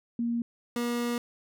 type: tone pair in turn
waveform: sine / 30% pulse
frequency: 235 / 239.2 Hz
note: A#3 / A#3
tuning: +14 / +45 cents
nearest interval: unison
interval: 31 cents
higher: second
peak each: -26 / -25 dBFS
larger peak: second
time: 0.19-0.42 / 0.76-1.18 s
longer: second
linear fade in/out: 2 ms
effects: none